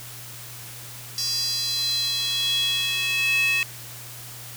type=tone with high-pass filter sweep; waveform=square; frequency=370 Hz; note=F#4; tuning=in tune; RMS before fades=-24 dBFS; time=1.18-3.63 s; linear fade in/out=0 ms; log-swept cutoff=5100 to 2400 Hz; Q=7.3; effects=added 120 Hz sine -43 dBFS peak until 4.56 s + white hiss -40 dBFS RMS until 4.56 s